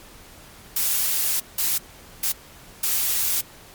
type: noise bursts at uneven times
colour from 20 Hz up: blue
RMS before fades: -22 dBFS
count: 4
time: 0.76-1.4 / 1.58-1.78 / 2.23-2.32 / 2.83-3.41 s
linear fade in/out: 5 ms
effects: pink hiss -46 dBFS RMS until 3.74 s + MP3 96 kbps